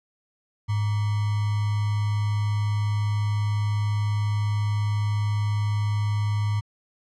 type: tone with sample-and-hold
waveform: sine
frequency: 104.3 Hz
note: G#2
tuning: 8 cents sharp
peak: -21 dBFS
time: 0.68-6.61 s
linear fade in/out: 20 ms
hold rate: 1050 Hz
effects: low-pass 6000 Hz 12 dB/octave